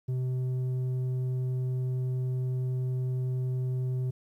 square tone with low-pass filter, 127.8 Hz, C3, 40 cents flat, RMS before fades -30 dBFS, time 0.08-4.11 s, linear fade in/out 10 ms, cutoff 260 Hz, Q 1.2, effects 11-bit

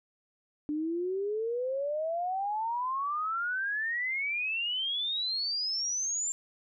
sine exponential sweep, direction up, 293.7 to 7370 Hz, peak -29 dBFS, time 0.69-6.32 s, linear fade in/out 0 ms, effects none

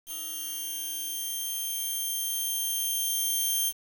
5% pulse tone with level ramp, 3173 Hz, G7, 20 cents sharp, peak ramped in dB -26 to -16 dBFS, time 0.06-3.73 s, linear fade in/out 50 ms, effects 7-bit

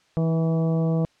harmonic tone with a mistuned harmonic, 163 Hz, E3, 19 cents flat, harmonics 1 / 2 / 3 / 4 / 5 / 6 / 7, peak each -20 / -31 / -29 / -33 / -42 / -47 / -44 dBFS, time 0.17-1.05 s, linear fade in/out 0 ms, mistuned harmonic 2, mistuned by -20 cents, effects white hiss -62 dBFS RMS until 1.2 s + low-pass 5000 Hz 12 dB/octave

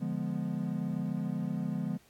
triangle chord, D diminished seventh, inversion none, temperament equal, 146.83 / 174.61 / 207.7 / 246.9 Hz, D3 / F3 / Ab3 / Cb4, 0 / 0 / 0 / 0 cents, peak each -36 / -33 / -34 / -36 dBFS, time 0-1.98 s, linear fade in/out 20 ms, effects pink hiss -64 dBFS RMS until 2.09 s + AAC 64 kbps

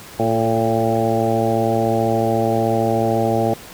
harmonic tone with a mistuned harmonic, 113.7 Hz, A#2, 43 cents flat, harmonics 1 / 2 / 3 / 4 / 5 / 6 / 7, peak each -23 / -23 / -23 / -23 / -23 / -23 / -23 dBFS, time 0.19-3.54 s, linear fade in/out 5 ms, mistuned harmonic 4, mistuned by -34 cents, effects pink hiss -38 dBFS RMS until 3.73 s + high-pass 60 Hz 12 dB/octave

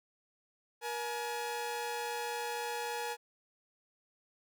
sawtooth tone pair together, 474.8 / 846 Hz, A#4 / G#5, +32 / +32 cents, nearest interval minor seventh, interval 1000 cents, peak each -35 / -34 dBFS, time 0.81-3.17 s, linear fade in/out 50 ms, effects none

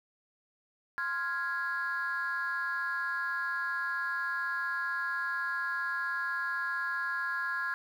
sine chord, F minor, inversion second, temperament equal, 1046.5 / 1396.9 / 1661.2 Hz, C6 / F6 / Ab6, 0 / 0 / 0 cents, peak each -37 / -34 / -32 dBFS, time 0.98-7.74 s, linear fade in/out 0 ms, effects tanh soft clip ceiling -25 dBFS + 10-bit

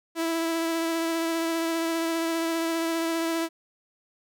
sawtooth tone with vibrato, 329.6 Hz, E4, in tune, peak -21 dBFS, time 0.15-3.49 s, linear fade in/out 50 ms, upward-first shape sine, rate 15 Hz, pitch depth 15 cents each way, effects none

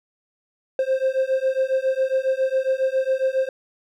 triangle beating tone pair, 523.3 / 530.6 Hz, C5 / C5, 0 / +24 cents, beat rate 7.3 Hz, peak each -20 dBFS, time 0.79-3.49 s, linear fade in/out 2 ms, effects none

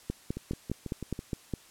two click trains, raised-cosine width 3 ms, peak -23 / -18 dBFS, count 6 / 8, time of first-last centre 0.37-1.191 / 0.1-1.537 s, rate 6.09 / 4.87 Hz, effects white hiss -56 dBFS RMS until 1.7 s + low-pass 11000 Hz 12 dB/octave

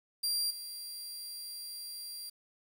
sawtooth tone with level steps, 4748 Hz, D8, 18 cents sharp, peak -27 / -38 dBFS, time 0.23-2.3 s, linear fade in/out 10 ms, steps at 0.5 s, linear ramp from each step 10 ms, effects 9-bit

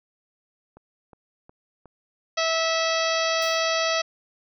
click train, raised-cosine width 1 ms, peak -33 dBFS, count 4, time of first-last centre 0.77-1.857 s, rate 2.76 Hz
harmonic tone, 652 Hz, E5, 19 cents flat, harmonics 1 / 2 / 3 / 4 / 5 / 6 / 7 / 8 / 9, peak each -25 / -28 / -30 / -31 / -32 / -33 / -33 / -34 / -35 dBFS, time 2.37-4.02 s, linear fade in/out 10 ms
white noise with exponential decay, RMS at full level -40 dBFS, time 3.42-3.77 s, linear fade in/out 0 ms, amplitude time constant 75 ms
effects none

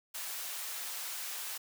white high-pass noise, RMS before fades -40 dBFS, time 0.14-1.58 s, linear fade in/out 10 ms, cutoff 730 Hz, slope 12 dB/octave, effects none

